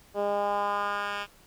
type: tone with band-pass filter sweep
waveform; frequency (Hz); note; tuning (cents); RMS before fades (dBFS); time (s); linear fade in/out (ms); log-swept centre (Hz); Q
10% pulse; 203.5; G#3; -35; -29; 0.14-1.27; 50; 500 to 2200; 2
effects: pink hiss -57 dBFS RMS until 1.46 s